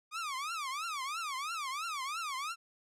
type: tone with vibrato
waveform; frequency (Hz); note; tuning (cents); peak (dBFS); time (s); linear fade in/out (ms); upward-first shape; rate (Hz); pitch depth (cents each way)
sawtooth; 1192; D6; +25; -32; 0.11-2.56; 50; triangle; 3; 280
effects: low-pass 10000 Hz 12 dB/octave